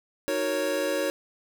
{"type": "chord", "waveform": "square", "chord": "D# minor seventh", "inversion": "none", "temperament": "equal", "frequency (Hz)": [311.1, 370, 466.2, 554.4], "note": ["D#4", "F#4", "A#4", "C#5"], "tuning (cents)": [0, 0, 0, 0], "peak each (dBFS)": [-33, -34, -34, -28], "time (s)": [0.28, 1.1], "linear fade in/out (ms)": 0, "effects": []}